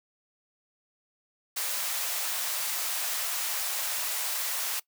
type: high-pass noise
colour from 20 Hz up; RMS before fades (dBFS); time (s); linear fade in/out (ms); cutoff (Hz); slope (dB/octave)
white; -31; 1.56-4.8; 10; 580; 24
effects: noise-tail reverb RT60 0.1 s tail -21 dB re dry